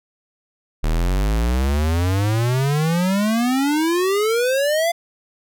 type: exponential sweep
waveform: square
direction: up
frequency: 37.68 to 695 Hz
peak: -17 dBFS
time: 0.83-4.92 s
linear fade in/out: 10 ms
effects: none